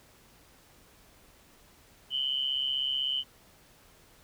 sine tone pair together, 2960 / 3096 Hz, F#7 / G7, 0 / -22 cents, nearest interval minor second, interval 78 cents, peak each -30 / -31 dBFS, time 2.1-3.24 s, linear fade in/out 50 ms, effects pink hiss -59 dBFS RMS until 4.23 s

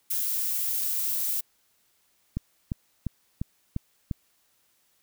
violet noise, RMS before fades -28 dBFS, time 0.1-1.41 s, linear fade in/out 10 ms
click train, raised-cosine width 5 ms, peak -16 dBFS, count 6, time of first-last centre 2.37-4.112 s, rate 2.87 Hz
effects white hiss -68 dBFS RMS until 5.02 s

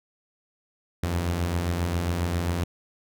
sawtooth beating tone pair, 79.5 / 87 Hz, D#2 / F2, +38 / -6 cents, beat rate 7.5 Hz, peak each -29 / -21 dBFS, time 1.03-2.64 s, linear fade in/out 5 ms, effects none

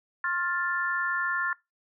sine chord, F major, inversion second, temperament equal with one note detuned, 1067.3 / 1396.9 / 1760 Hz, C6 / F6 / A6, +34 / 0 / 0 cents, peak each -32 / -30 / -29 dBFS, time 0.24-1.53 s, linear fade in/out 2 ms, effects noise-tail reverb RT60 0.2 s tail -21 dB re dry

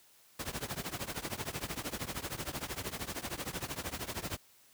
pink noise with tremolo, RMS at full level -35 dBFS, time 0.39-4.37 s, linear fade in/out 5 ms, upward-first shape triangle, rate 13 Hz, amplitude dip 95%, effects white hiss -63 dBFS RMS until 4.73 s + high-pass 60 Hz 12 dB/octave

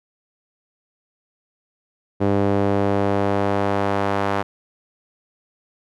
sawtooth tone with band-pass filter sweep, 100 Hz, G2, 35 cents sharp, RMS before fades -20 dBFS, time 2.2-4.43 s, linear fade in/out 20 ms, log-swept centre 400 to 940 Hz, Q 0.99, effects none

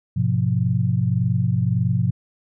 sine chord, F diminished, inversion first, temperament equal with one note detuned, 103.83 / 125.56 / 174.61 Hz, Ab2 / Cb3 / F3, 0 / +29 / 0 cents, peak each -22 / -20 / -23 dBFS, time 0.16-2.11 s, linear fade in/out 10 ms, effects none

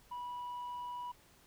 sine tone, 978 Hz, B5, 17 cents flat, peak -37 dBFS, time 0.11-1.12 s, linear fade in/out 10 ms, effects tanh soft clip ceiling -39 dBFS + pink hiss -64 dBFS RMS until 1.46 s

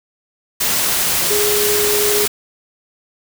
sine tone in noise, 415.3 Hz, G#4, in tune, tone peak -17 dBFS, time 1.3-2.26 s, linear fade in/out 10 ms, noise white, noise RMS -17 dBFS, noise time 0.6-2.28 s, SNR -3 dB, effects none

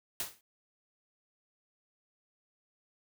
white noise with exponential decay, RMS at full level -32 dBFS, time 0.2-0.41 s, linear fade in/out 1 ms, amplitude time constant 44 ms, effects none

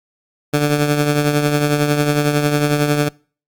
15% pulse tone with tremolo, 147.1 Hz, D3, 3 cents sharp, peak -5 dBFS, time 0.53-3.09 s, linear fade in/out 10 ms, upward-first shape triangle, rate 11 Hz, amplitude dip 55%, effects noise-tail reverb RT60 0.4 s tail -25 dB re dry + Opus 48 kbps

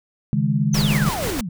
sine chord, C# suspended second, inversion none, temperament just, 138.59 / 155.92 / 207.9 Hz, C#3 / D#3 / G#3, 0 / +4 / +2 cents, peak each -21 dBFS, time 0.33-1.09 s, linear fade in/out 0 ms
sine exponential sweep, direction down, 6380 to 156.8 Hz, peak -25 dBFS, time 0.73-1.49 s, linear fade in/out 5 ms
pink noise with tremolo, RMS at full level -25 dBFS, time 0.74-1.41 s, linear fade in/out 5 ms, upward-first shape square, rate 6.2 Hz, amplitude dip 30%
effects none

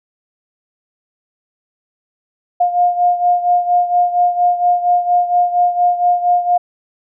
sine beating tone pair, 708 / 712.3 Hz, F5 / F5, +23 / +34 cents, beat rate 4.3 Hz, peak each -12 / -17 dBFS, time 2.6-6.58 s, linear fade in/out 10 ms, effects none

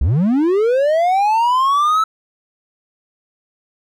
triangle linear sweep, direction up, 53.4 to 1318.5 Hz, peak -10 dBFS, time 0.01-2.04 s, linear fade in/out 5 ms, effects none

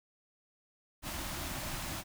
pink band-stop noise, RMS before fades -39 dBFS, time 1.02-2.04 s, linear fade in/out 50 ms, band 370 to 540 Hz, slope 96 dB/octave, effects none

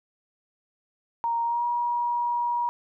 sine tone with pitch glide, 932.3 to 956.9 Hz, A#5 to A#5, 0 to +45 cents, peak -23 dBFS, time 1.24-2.69 s, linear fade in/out 0 ms, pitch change +45 cents, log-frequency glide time 1.43-1.65 s, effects none

